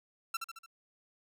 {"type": "tone with echo", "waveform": "sawtooth", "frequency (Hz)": 1347, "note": "E6", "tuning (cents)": 37, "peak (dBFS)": -28, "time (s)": [0.34, 0.37], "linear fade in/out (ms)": 5, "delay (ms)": 73, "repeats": 4, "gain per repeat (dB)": -5, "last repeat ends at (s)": 0.662, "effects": []}